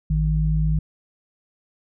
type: tone pair together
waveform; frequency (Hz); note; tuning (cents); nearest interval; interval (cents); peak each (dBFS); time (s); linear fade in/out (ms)
sine; 54.98 / 155.7; A1 / D#3; -1 / +2; octave + tritone; 1803; -20; 0.1-0.79; 5
effects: none